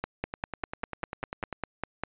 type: two click trains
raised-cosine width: 0.5 ms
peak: -15 / -19 dBFS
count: 11 / 14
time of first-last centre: 0.04-2.036 / 0.24-1.527 s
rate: 5.01 / 10.1 Hz
effects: resampled to 8000 Hz